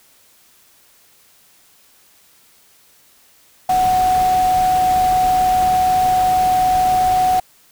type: tone in noise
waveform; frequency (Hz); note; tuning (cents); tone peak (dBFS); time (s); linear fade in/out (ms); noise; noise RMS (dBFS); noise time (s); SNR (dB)
sine; 740; F#5; 0; -12; 3.69-7.4; 5; pink; -28; 3.69-7.4; +13
effects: white hiss -52 dBFS RMS until 7.71 s